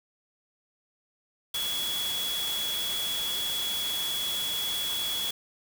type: tone in noise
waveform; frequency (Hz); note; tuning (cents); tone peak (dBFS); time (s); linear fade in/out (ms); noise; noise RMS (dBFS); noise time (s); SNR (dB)
sine; 3367; G#7; +23; -29; 1.54-5.31; 5; white; -35; 1.54-5.31; +3
effects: none